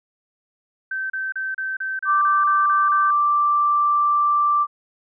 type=tone bursts; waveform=sine; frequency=1547 Hz; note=G6; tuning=23 cents flat; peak=-23 dBFS; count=10; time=0.91-3.107 s; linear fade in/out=5 ms; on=190 ms; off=33 ms
type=tone; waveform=sine; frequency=1174.7 Hz; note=D6; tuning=in tune; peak=-15 dBFS; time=2.05-4.67 s; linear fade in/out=50 ms
effects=none